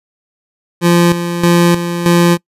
25% pulse tone with tremolo, 172.7 Hz, F3, 19 cents flat, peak -3 dBFS, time 0.81-2.38 s, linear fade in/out 50 ms, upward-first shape square, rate 1.6 Hz, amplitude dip 65%, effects noise-tail reverb RT60 0.1 s tail -25 dB re dry + resampled to 32000 Hz

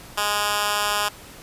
10% pulse tone with high-pass filter, 206.8 Hz, G#3, 7 cents flat, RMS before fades -23 dBFS, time 0.17-1.09 s, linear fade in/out 10 ms, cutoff 1100 Hz, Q 0.74, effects pink hiss -43 dBFS RMS until 1.42 s + resampled to 32000 Hz

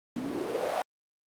white noise with band-pass filter sweep, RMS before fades -32 dBFS, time 0.16-0.82 s, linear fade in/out 2 ms, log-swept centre 220 to 750 Hz, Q 3.9, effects Opus 48 kbps

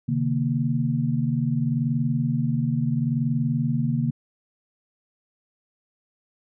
sine tone cluster, 131 / 151.7 / 233.3 Hz, C3 / D#3 / A#3, +2 / -44 / +2 cents, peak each -25 dBFS, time 0.08-4.11 s, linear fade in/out 10 ms, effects none

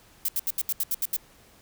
violet noise bursts, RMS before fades -26 dBFS, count 9, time 0.25-1.165 s, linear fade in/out 2 ms, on 35 ms, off 75 ms, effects pink hiss -56 dBFS RMS until 1.61 s

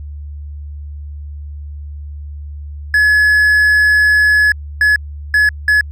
triangle tone bursts at uneven times, 1700 Hz, G#6, 40 cents sharp, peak -6 dBFS, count 4, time 2.94-4.52 / 4.81-4.96 / 5.34-5.49 / 5.68-5.81 s, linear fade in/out 2 ms, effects added 73 Hz sine -25 dBFS peak until 5.91 s

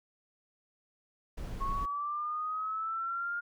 brown noise, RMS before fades -37 dBFS, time 1.37-1.86 s, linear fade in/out 10 ms
sine linear sweep, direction up, 1089 to 1417 Hz, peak -32 dBFS, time 1.6-3.41 s, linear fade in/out 20 ms
effects none

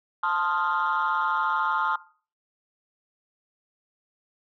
sine chord, F dominant seventh, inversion first, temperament equal, 880 / 1046.5 / 1244.5 / 1396.9 Hz, A5 / C6 / Eb6 / F6, 0 / 0 / 0 / 0 cents, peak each -27 dBFS, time 0.23-1.96 s, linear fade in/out 5 ms, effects noise-tail reverb RT60 0.4 s tail -18 dB re dry + tanh soft clip ceiling -17 dBFS

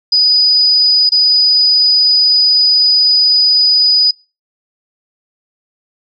sine tone with dropouts, 4962 Hz, D#8, 6 cents flat, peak -7 dBFS, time 0.12-4.11 s, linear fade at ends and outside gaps 5 ms, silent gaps 1.093-1.119 s, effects noise-tail reverb RT60 0.3 s tail -25 dB re dry

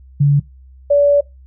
sine tone pair in turn, 143 / 574.3 Hz, D3 / D5, -46 / -39 cents, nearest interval 2 octaves, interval 2407 cents, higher second, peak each -8 dBFS, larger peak neither, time 0.2-0.4 / 0.9-1.21 s, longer second, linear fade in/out 10 ms, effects noise-tail reverb RT60 0.2 s tail -22 dB re dry + added 65 Hz sine -39 dBFS peak until 1.46 s

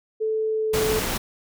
sine tone with pitch glide, 437.7 to 434.4 Hz, A4 to A4, -9 to -22 cents, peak -21 dBFS, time 0.2-1 s, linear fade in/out 20 ms, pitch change -13 cents, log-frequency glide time 0.5-0.86 s
pink noise, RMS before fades -26 dBFS, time 0.73-1.18 s, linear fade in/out 10 ms
effects none

